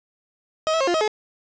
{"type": "tone with pitch steps", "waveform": "30% pulse", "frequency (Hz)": [631, 649, 538, 349.5, 635, 427.1], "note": ["D#5", "E5", "C5", "F4", "D#5", "G#4"], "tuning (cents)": [24, -27, 48, 1, 35, 48], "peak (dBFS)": -16, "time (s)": [0.67, 1.078], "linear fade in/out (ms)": 0, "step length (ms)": 68, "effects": ["resampled to 16000 Hz", "7-bit"]}